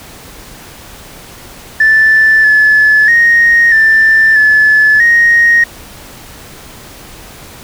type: tone with pitch steps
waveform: sine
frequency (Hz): 1759 / 1725 / 1865 / 1776 / 1727 / 1870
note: A6 / A6 / A#6 / A6 / A6 / A#6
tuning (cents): -1 / -35 / 0 / +16 / -33 / +5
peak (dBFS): -3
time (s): 1.8-5.64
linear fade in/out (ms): 5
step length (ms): 640
effects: tanh soft clip ceiling 0 dBFS + pink hiss -33 dBFS RMS until 7.63 s